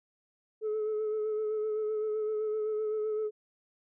sine tone with vibrato, 430 Hz, A4, 40 cents flat, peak -27 dBFS, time 0.61-3.31 s, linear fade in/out 50 ms, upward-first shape sine, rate 7.8 Hz, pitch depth 26 cents each way, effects tanh soft clip ceiling -27 dBFS

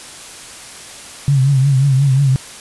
sine tone with vibrato, 136.1 Hz, C#3, 31 cents flat, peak -9 dBFS, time 1.28-2.36 s, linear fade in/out 0 ms, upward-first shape triangle, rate 5.6 Hz, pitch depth 100 cents each way, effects white hiss -34 dBFS RMS until 2.6 s + resampled to 24000 Hz

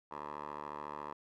10% pulse tone with band-pass filter, 74 Hz, D2, 14 cents sharp, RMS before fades -44 dBFS, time 0.11-1.13 s, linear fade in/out 5 ms, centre 920 Hz, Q 3.4, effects none

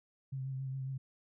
sine tone with vibrato, 133.1 Hz, C3, 30 cents sharp, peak -36 dBFS, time 0.32-0.98 s, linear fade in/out 10 ms, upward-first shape triangle, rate 7.3 Hz, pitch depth 33 cents each way, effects none

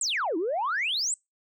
sine exponential two-way sweep, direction down then up, 8372 to 306.9 to 8372 Hz, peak -24 dBFS, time 0.01-1.14 s, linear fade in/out 2 ms, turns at 0.37 s, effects noise-tail reverb RT60 0.2 s tail -26 dB re dry + tanh soft clip ceiling -21 dBFS

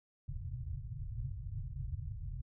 white low-pass noise, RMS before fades -41 dBFS, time 0.28-2.42 s, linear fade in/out 10 ms, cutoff 140 Hz, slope 96 dB/octave, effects none

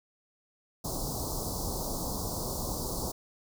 pink band-stop noise, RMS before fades -34 dBFS, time 0.84-3.12 s, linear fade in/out 10 ms, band 1100 to 4400 Hz, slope 48 dB/octave, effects none

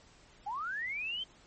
sine linear sweep, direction up, 766 to 3162 Hz, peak -34 dBFS, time 0.46-1.24 s, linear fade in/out 10 ms, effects pink hiss -60 dBFS RMS until 1.46 s + MP3 32 kbps

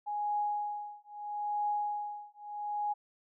sine tone with tremolo, 830.6 Hz, G#5, in tune, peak -28 dBFS, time 0.06-2.94 s, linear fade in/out 20 ms, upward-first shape triangle, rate 0.77 Hz, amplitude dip 100%, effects none

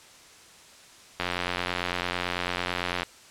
click train, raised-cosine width 0.3 ms, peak -11 dBFS, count 164, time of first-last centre 1.2-3.031 s, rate 89 Hz, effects white hiss -51 dBFS RMS until 3.3 s + low-pass 8000 Hz 12 dB/octave

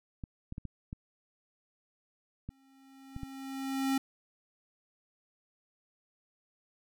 clicks, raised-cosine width 5 ms, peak -27 dBFS, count 8, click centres 0.238 / 0.524 / 0.581 / 0.653 / 0.929 / 2.49 / 3.164 / 3.233 s
square tone with exponential growth, 269 Hz, C4, 48 cents sharp, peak -27 dBFS, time 2.5-3.98 s, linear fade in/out 5 ms, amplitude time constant 320 ms
effects none

